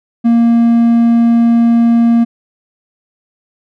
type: tone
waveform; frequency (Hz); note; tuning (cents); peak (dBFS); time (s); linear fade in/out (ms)
triangle; 233.1; A#3; 0; -4; 0.24-2.25; 20
effects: none